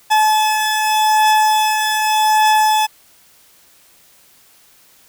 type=beating tone pair; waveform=40% pulse; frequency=861 / 861.84 Hz; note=A5 / A5; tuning=-38 / -36 cents; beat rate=0.84 Hz; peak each=-12 / -19 dBFS; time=0.1-2.87 s; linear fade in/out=20 ms; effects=white hiss -50 dBFS RMS until 5.08 s